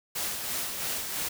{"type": "noise with tremolo", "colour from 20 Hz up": "white", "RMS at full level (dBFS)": -31, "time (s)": [0.15, 1.29], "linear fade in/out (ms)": 10, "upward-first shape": "sine", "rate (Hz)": 3, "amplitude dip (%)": 40, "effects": []}